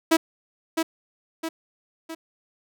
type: tone with echo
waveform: sawtooth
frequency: 325 Hz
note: E4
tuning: 24 cents flat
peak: -11 dBFS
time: 0.11-0.17 s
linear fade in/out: 10 ms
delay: 660 ms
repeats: 3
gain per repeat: -6 dB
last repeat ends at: 2.15 s
effects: none